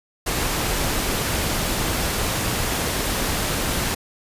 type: noise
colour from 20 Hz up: pink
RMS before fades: -23 dBFS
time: 0.26-3.95 s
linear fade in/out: 10 ms
effects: resampled to 32000 Hz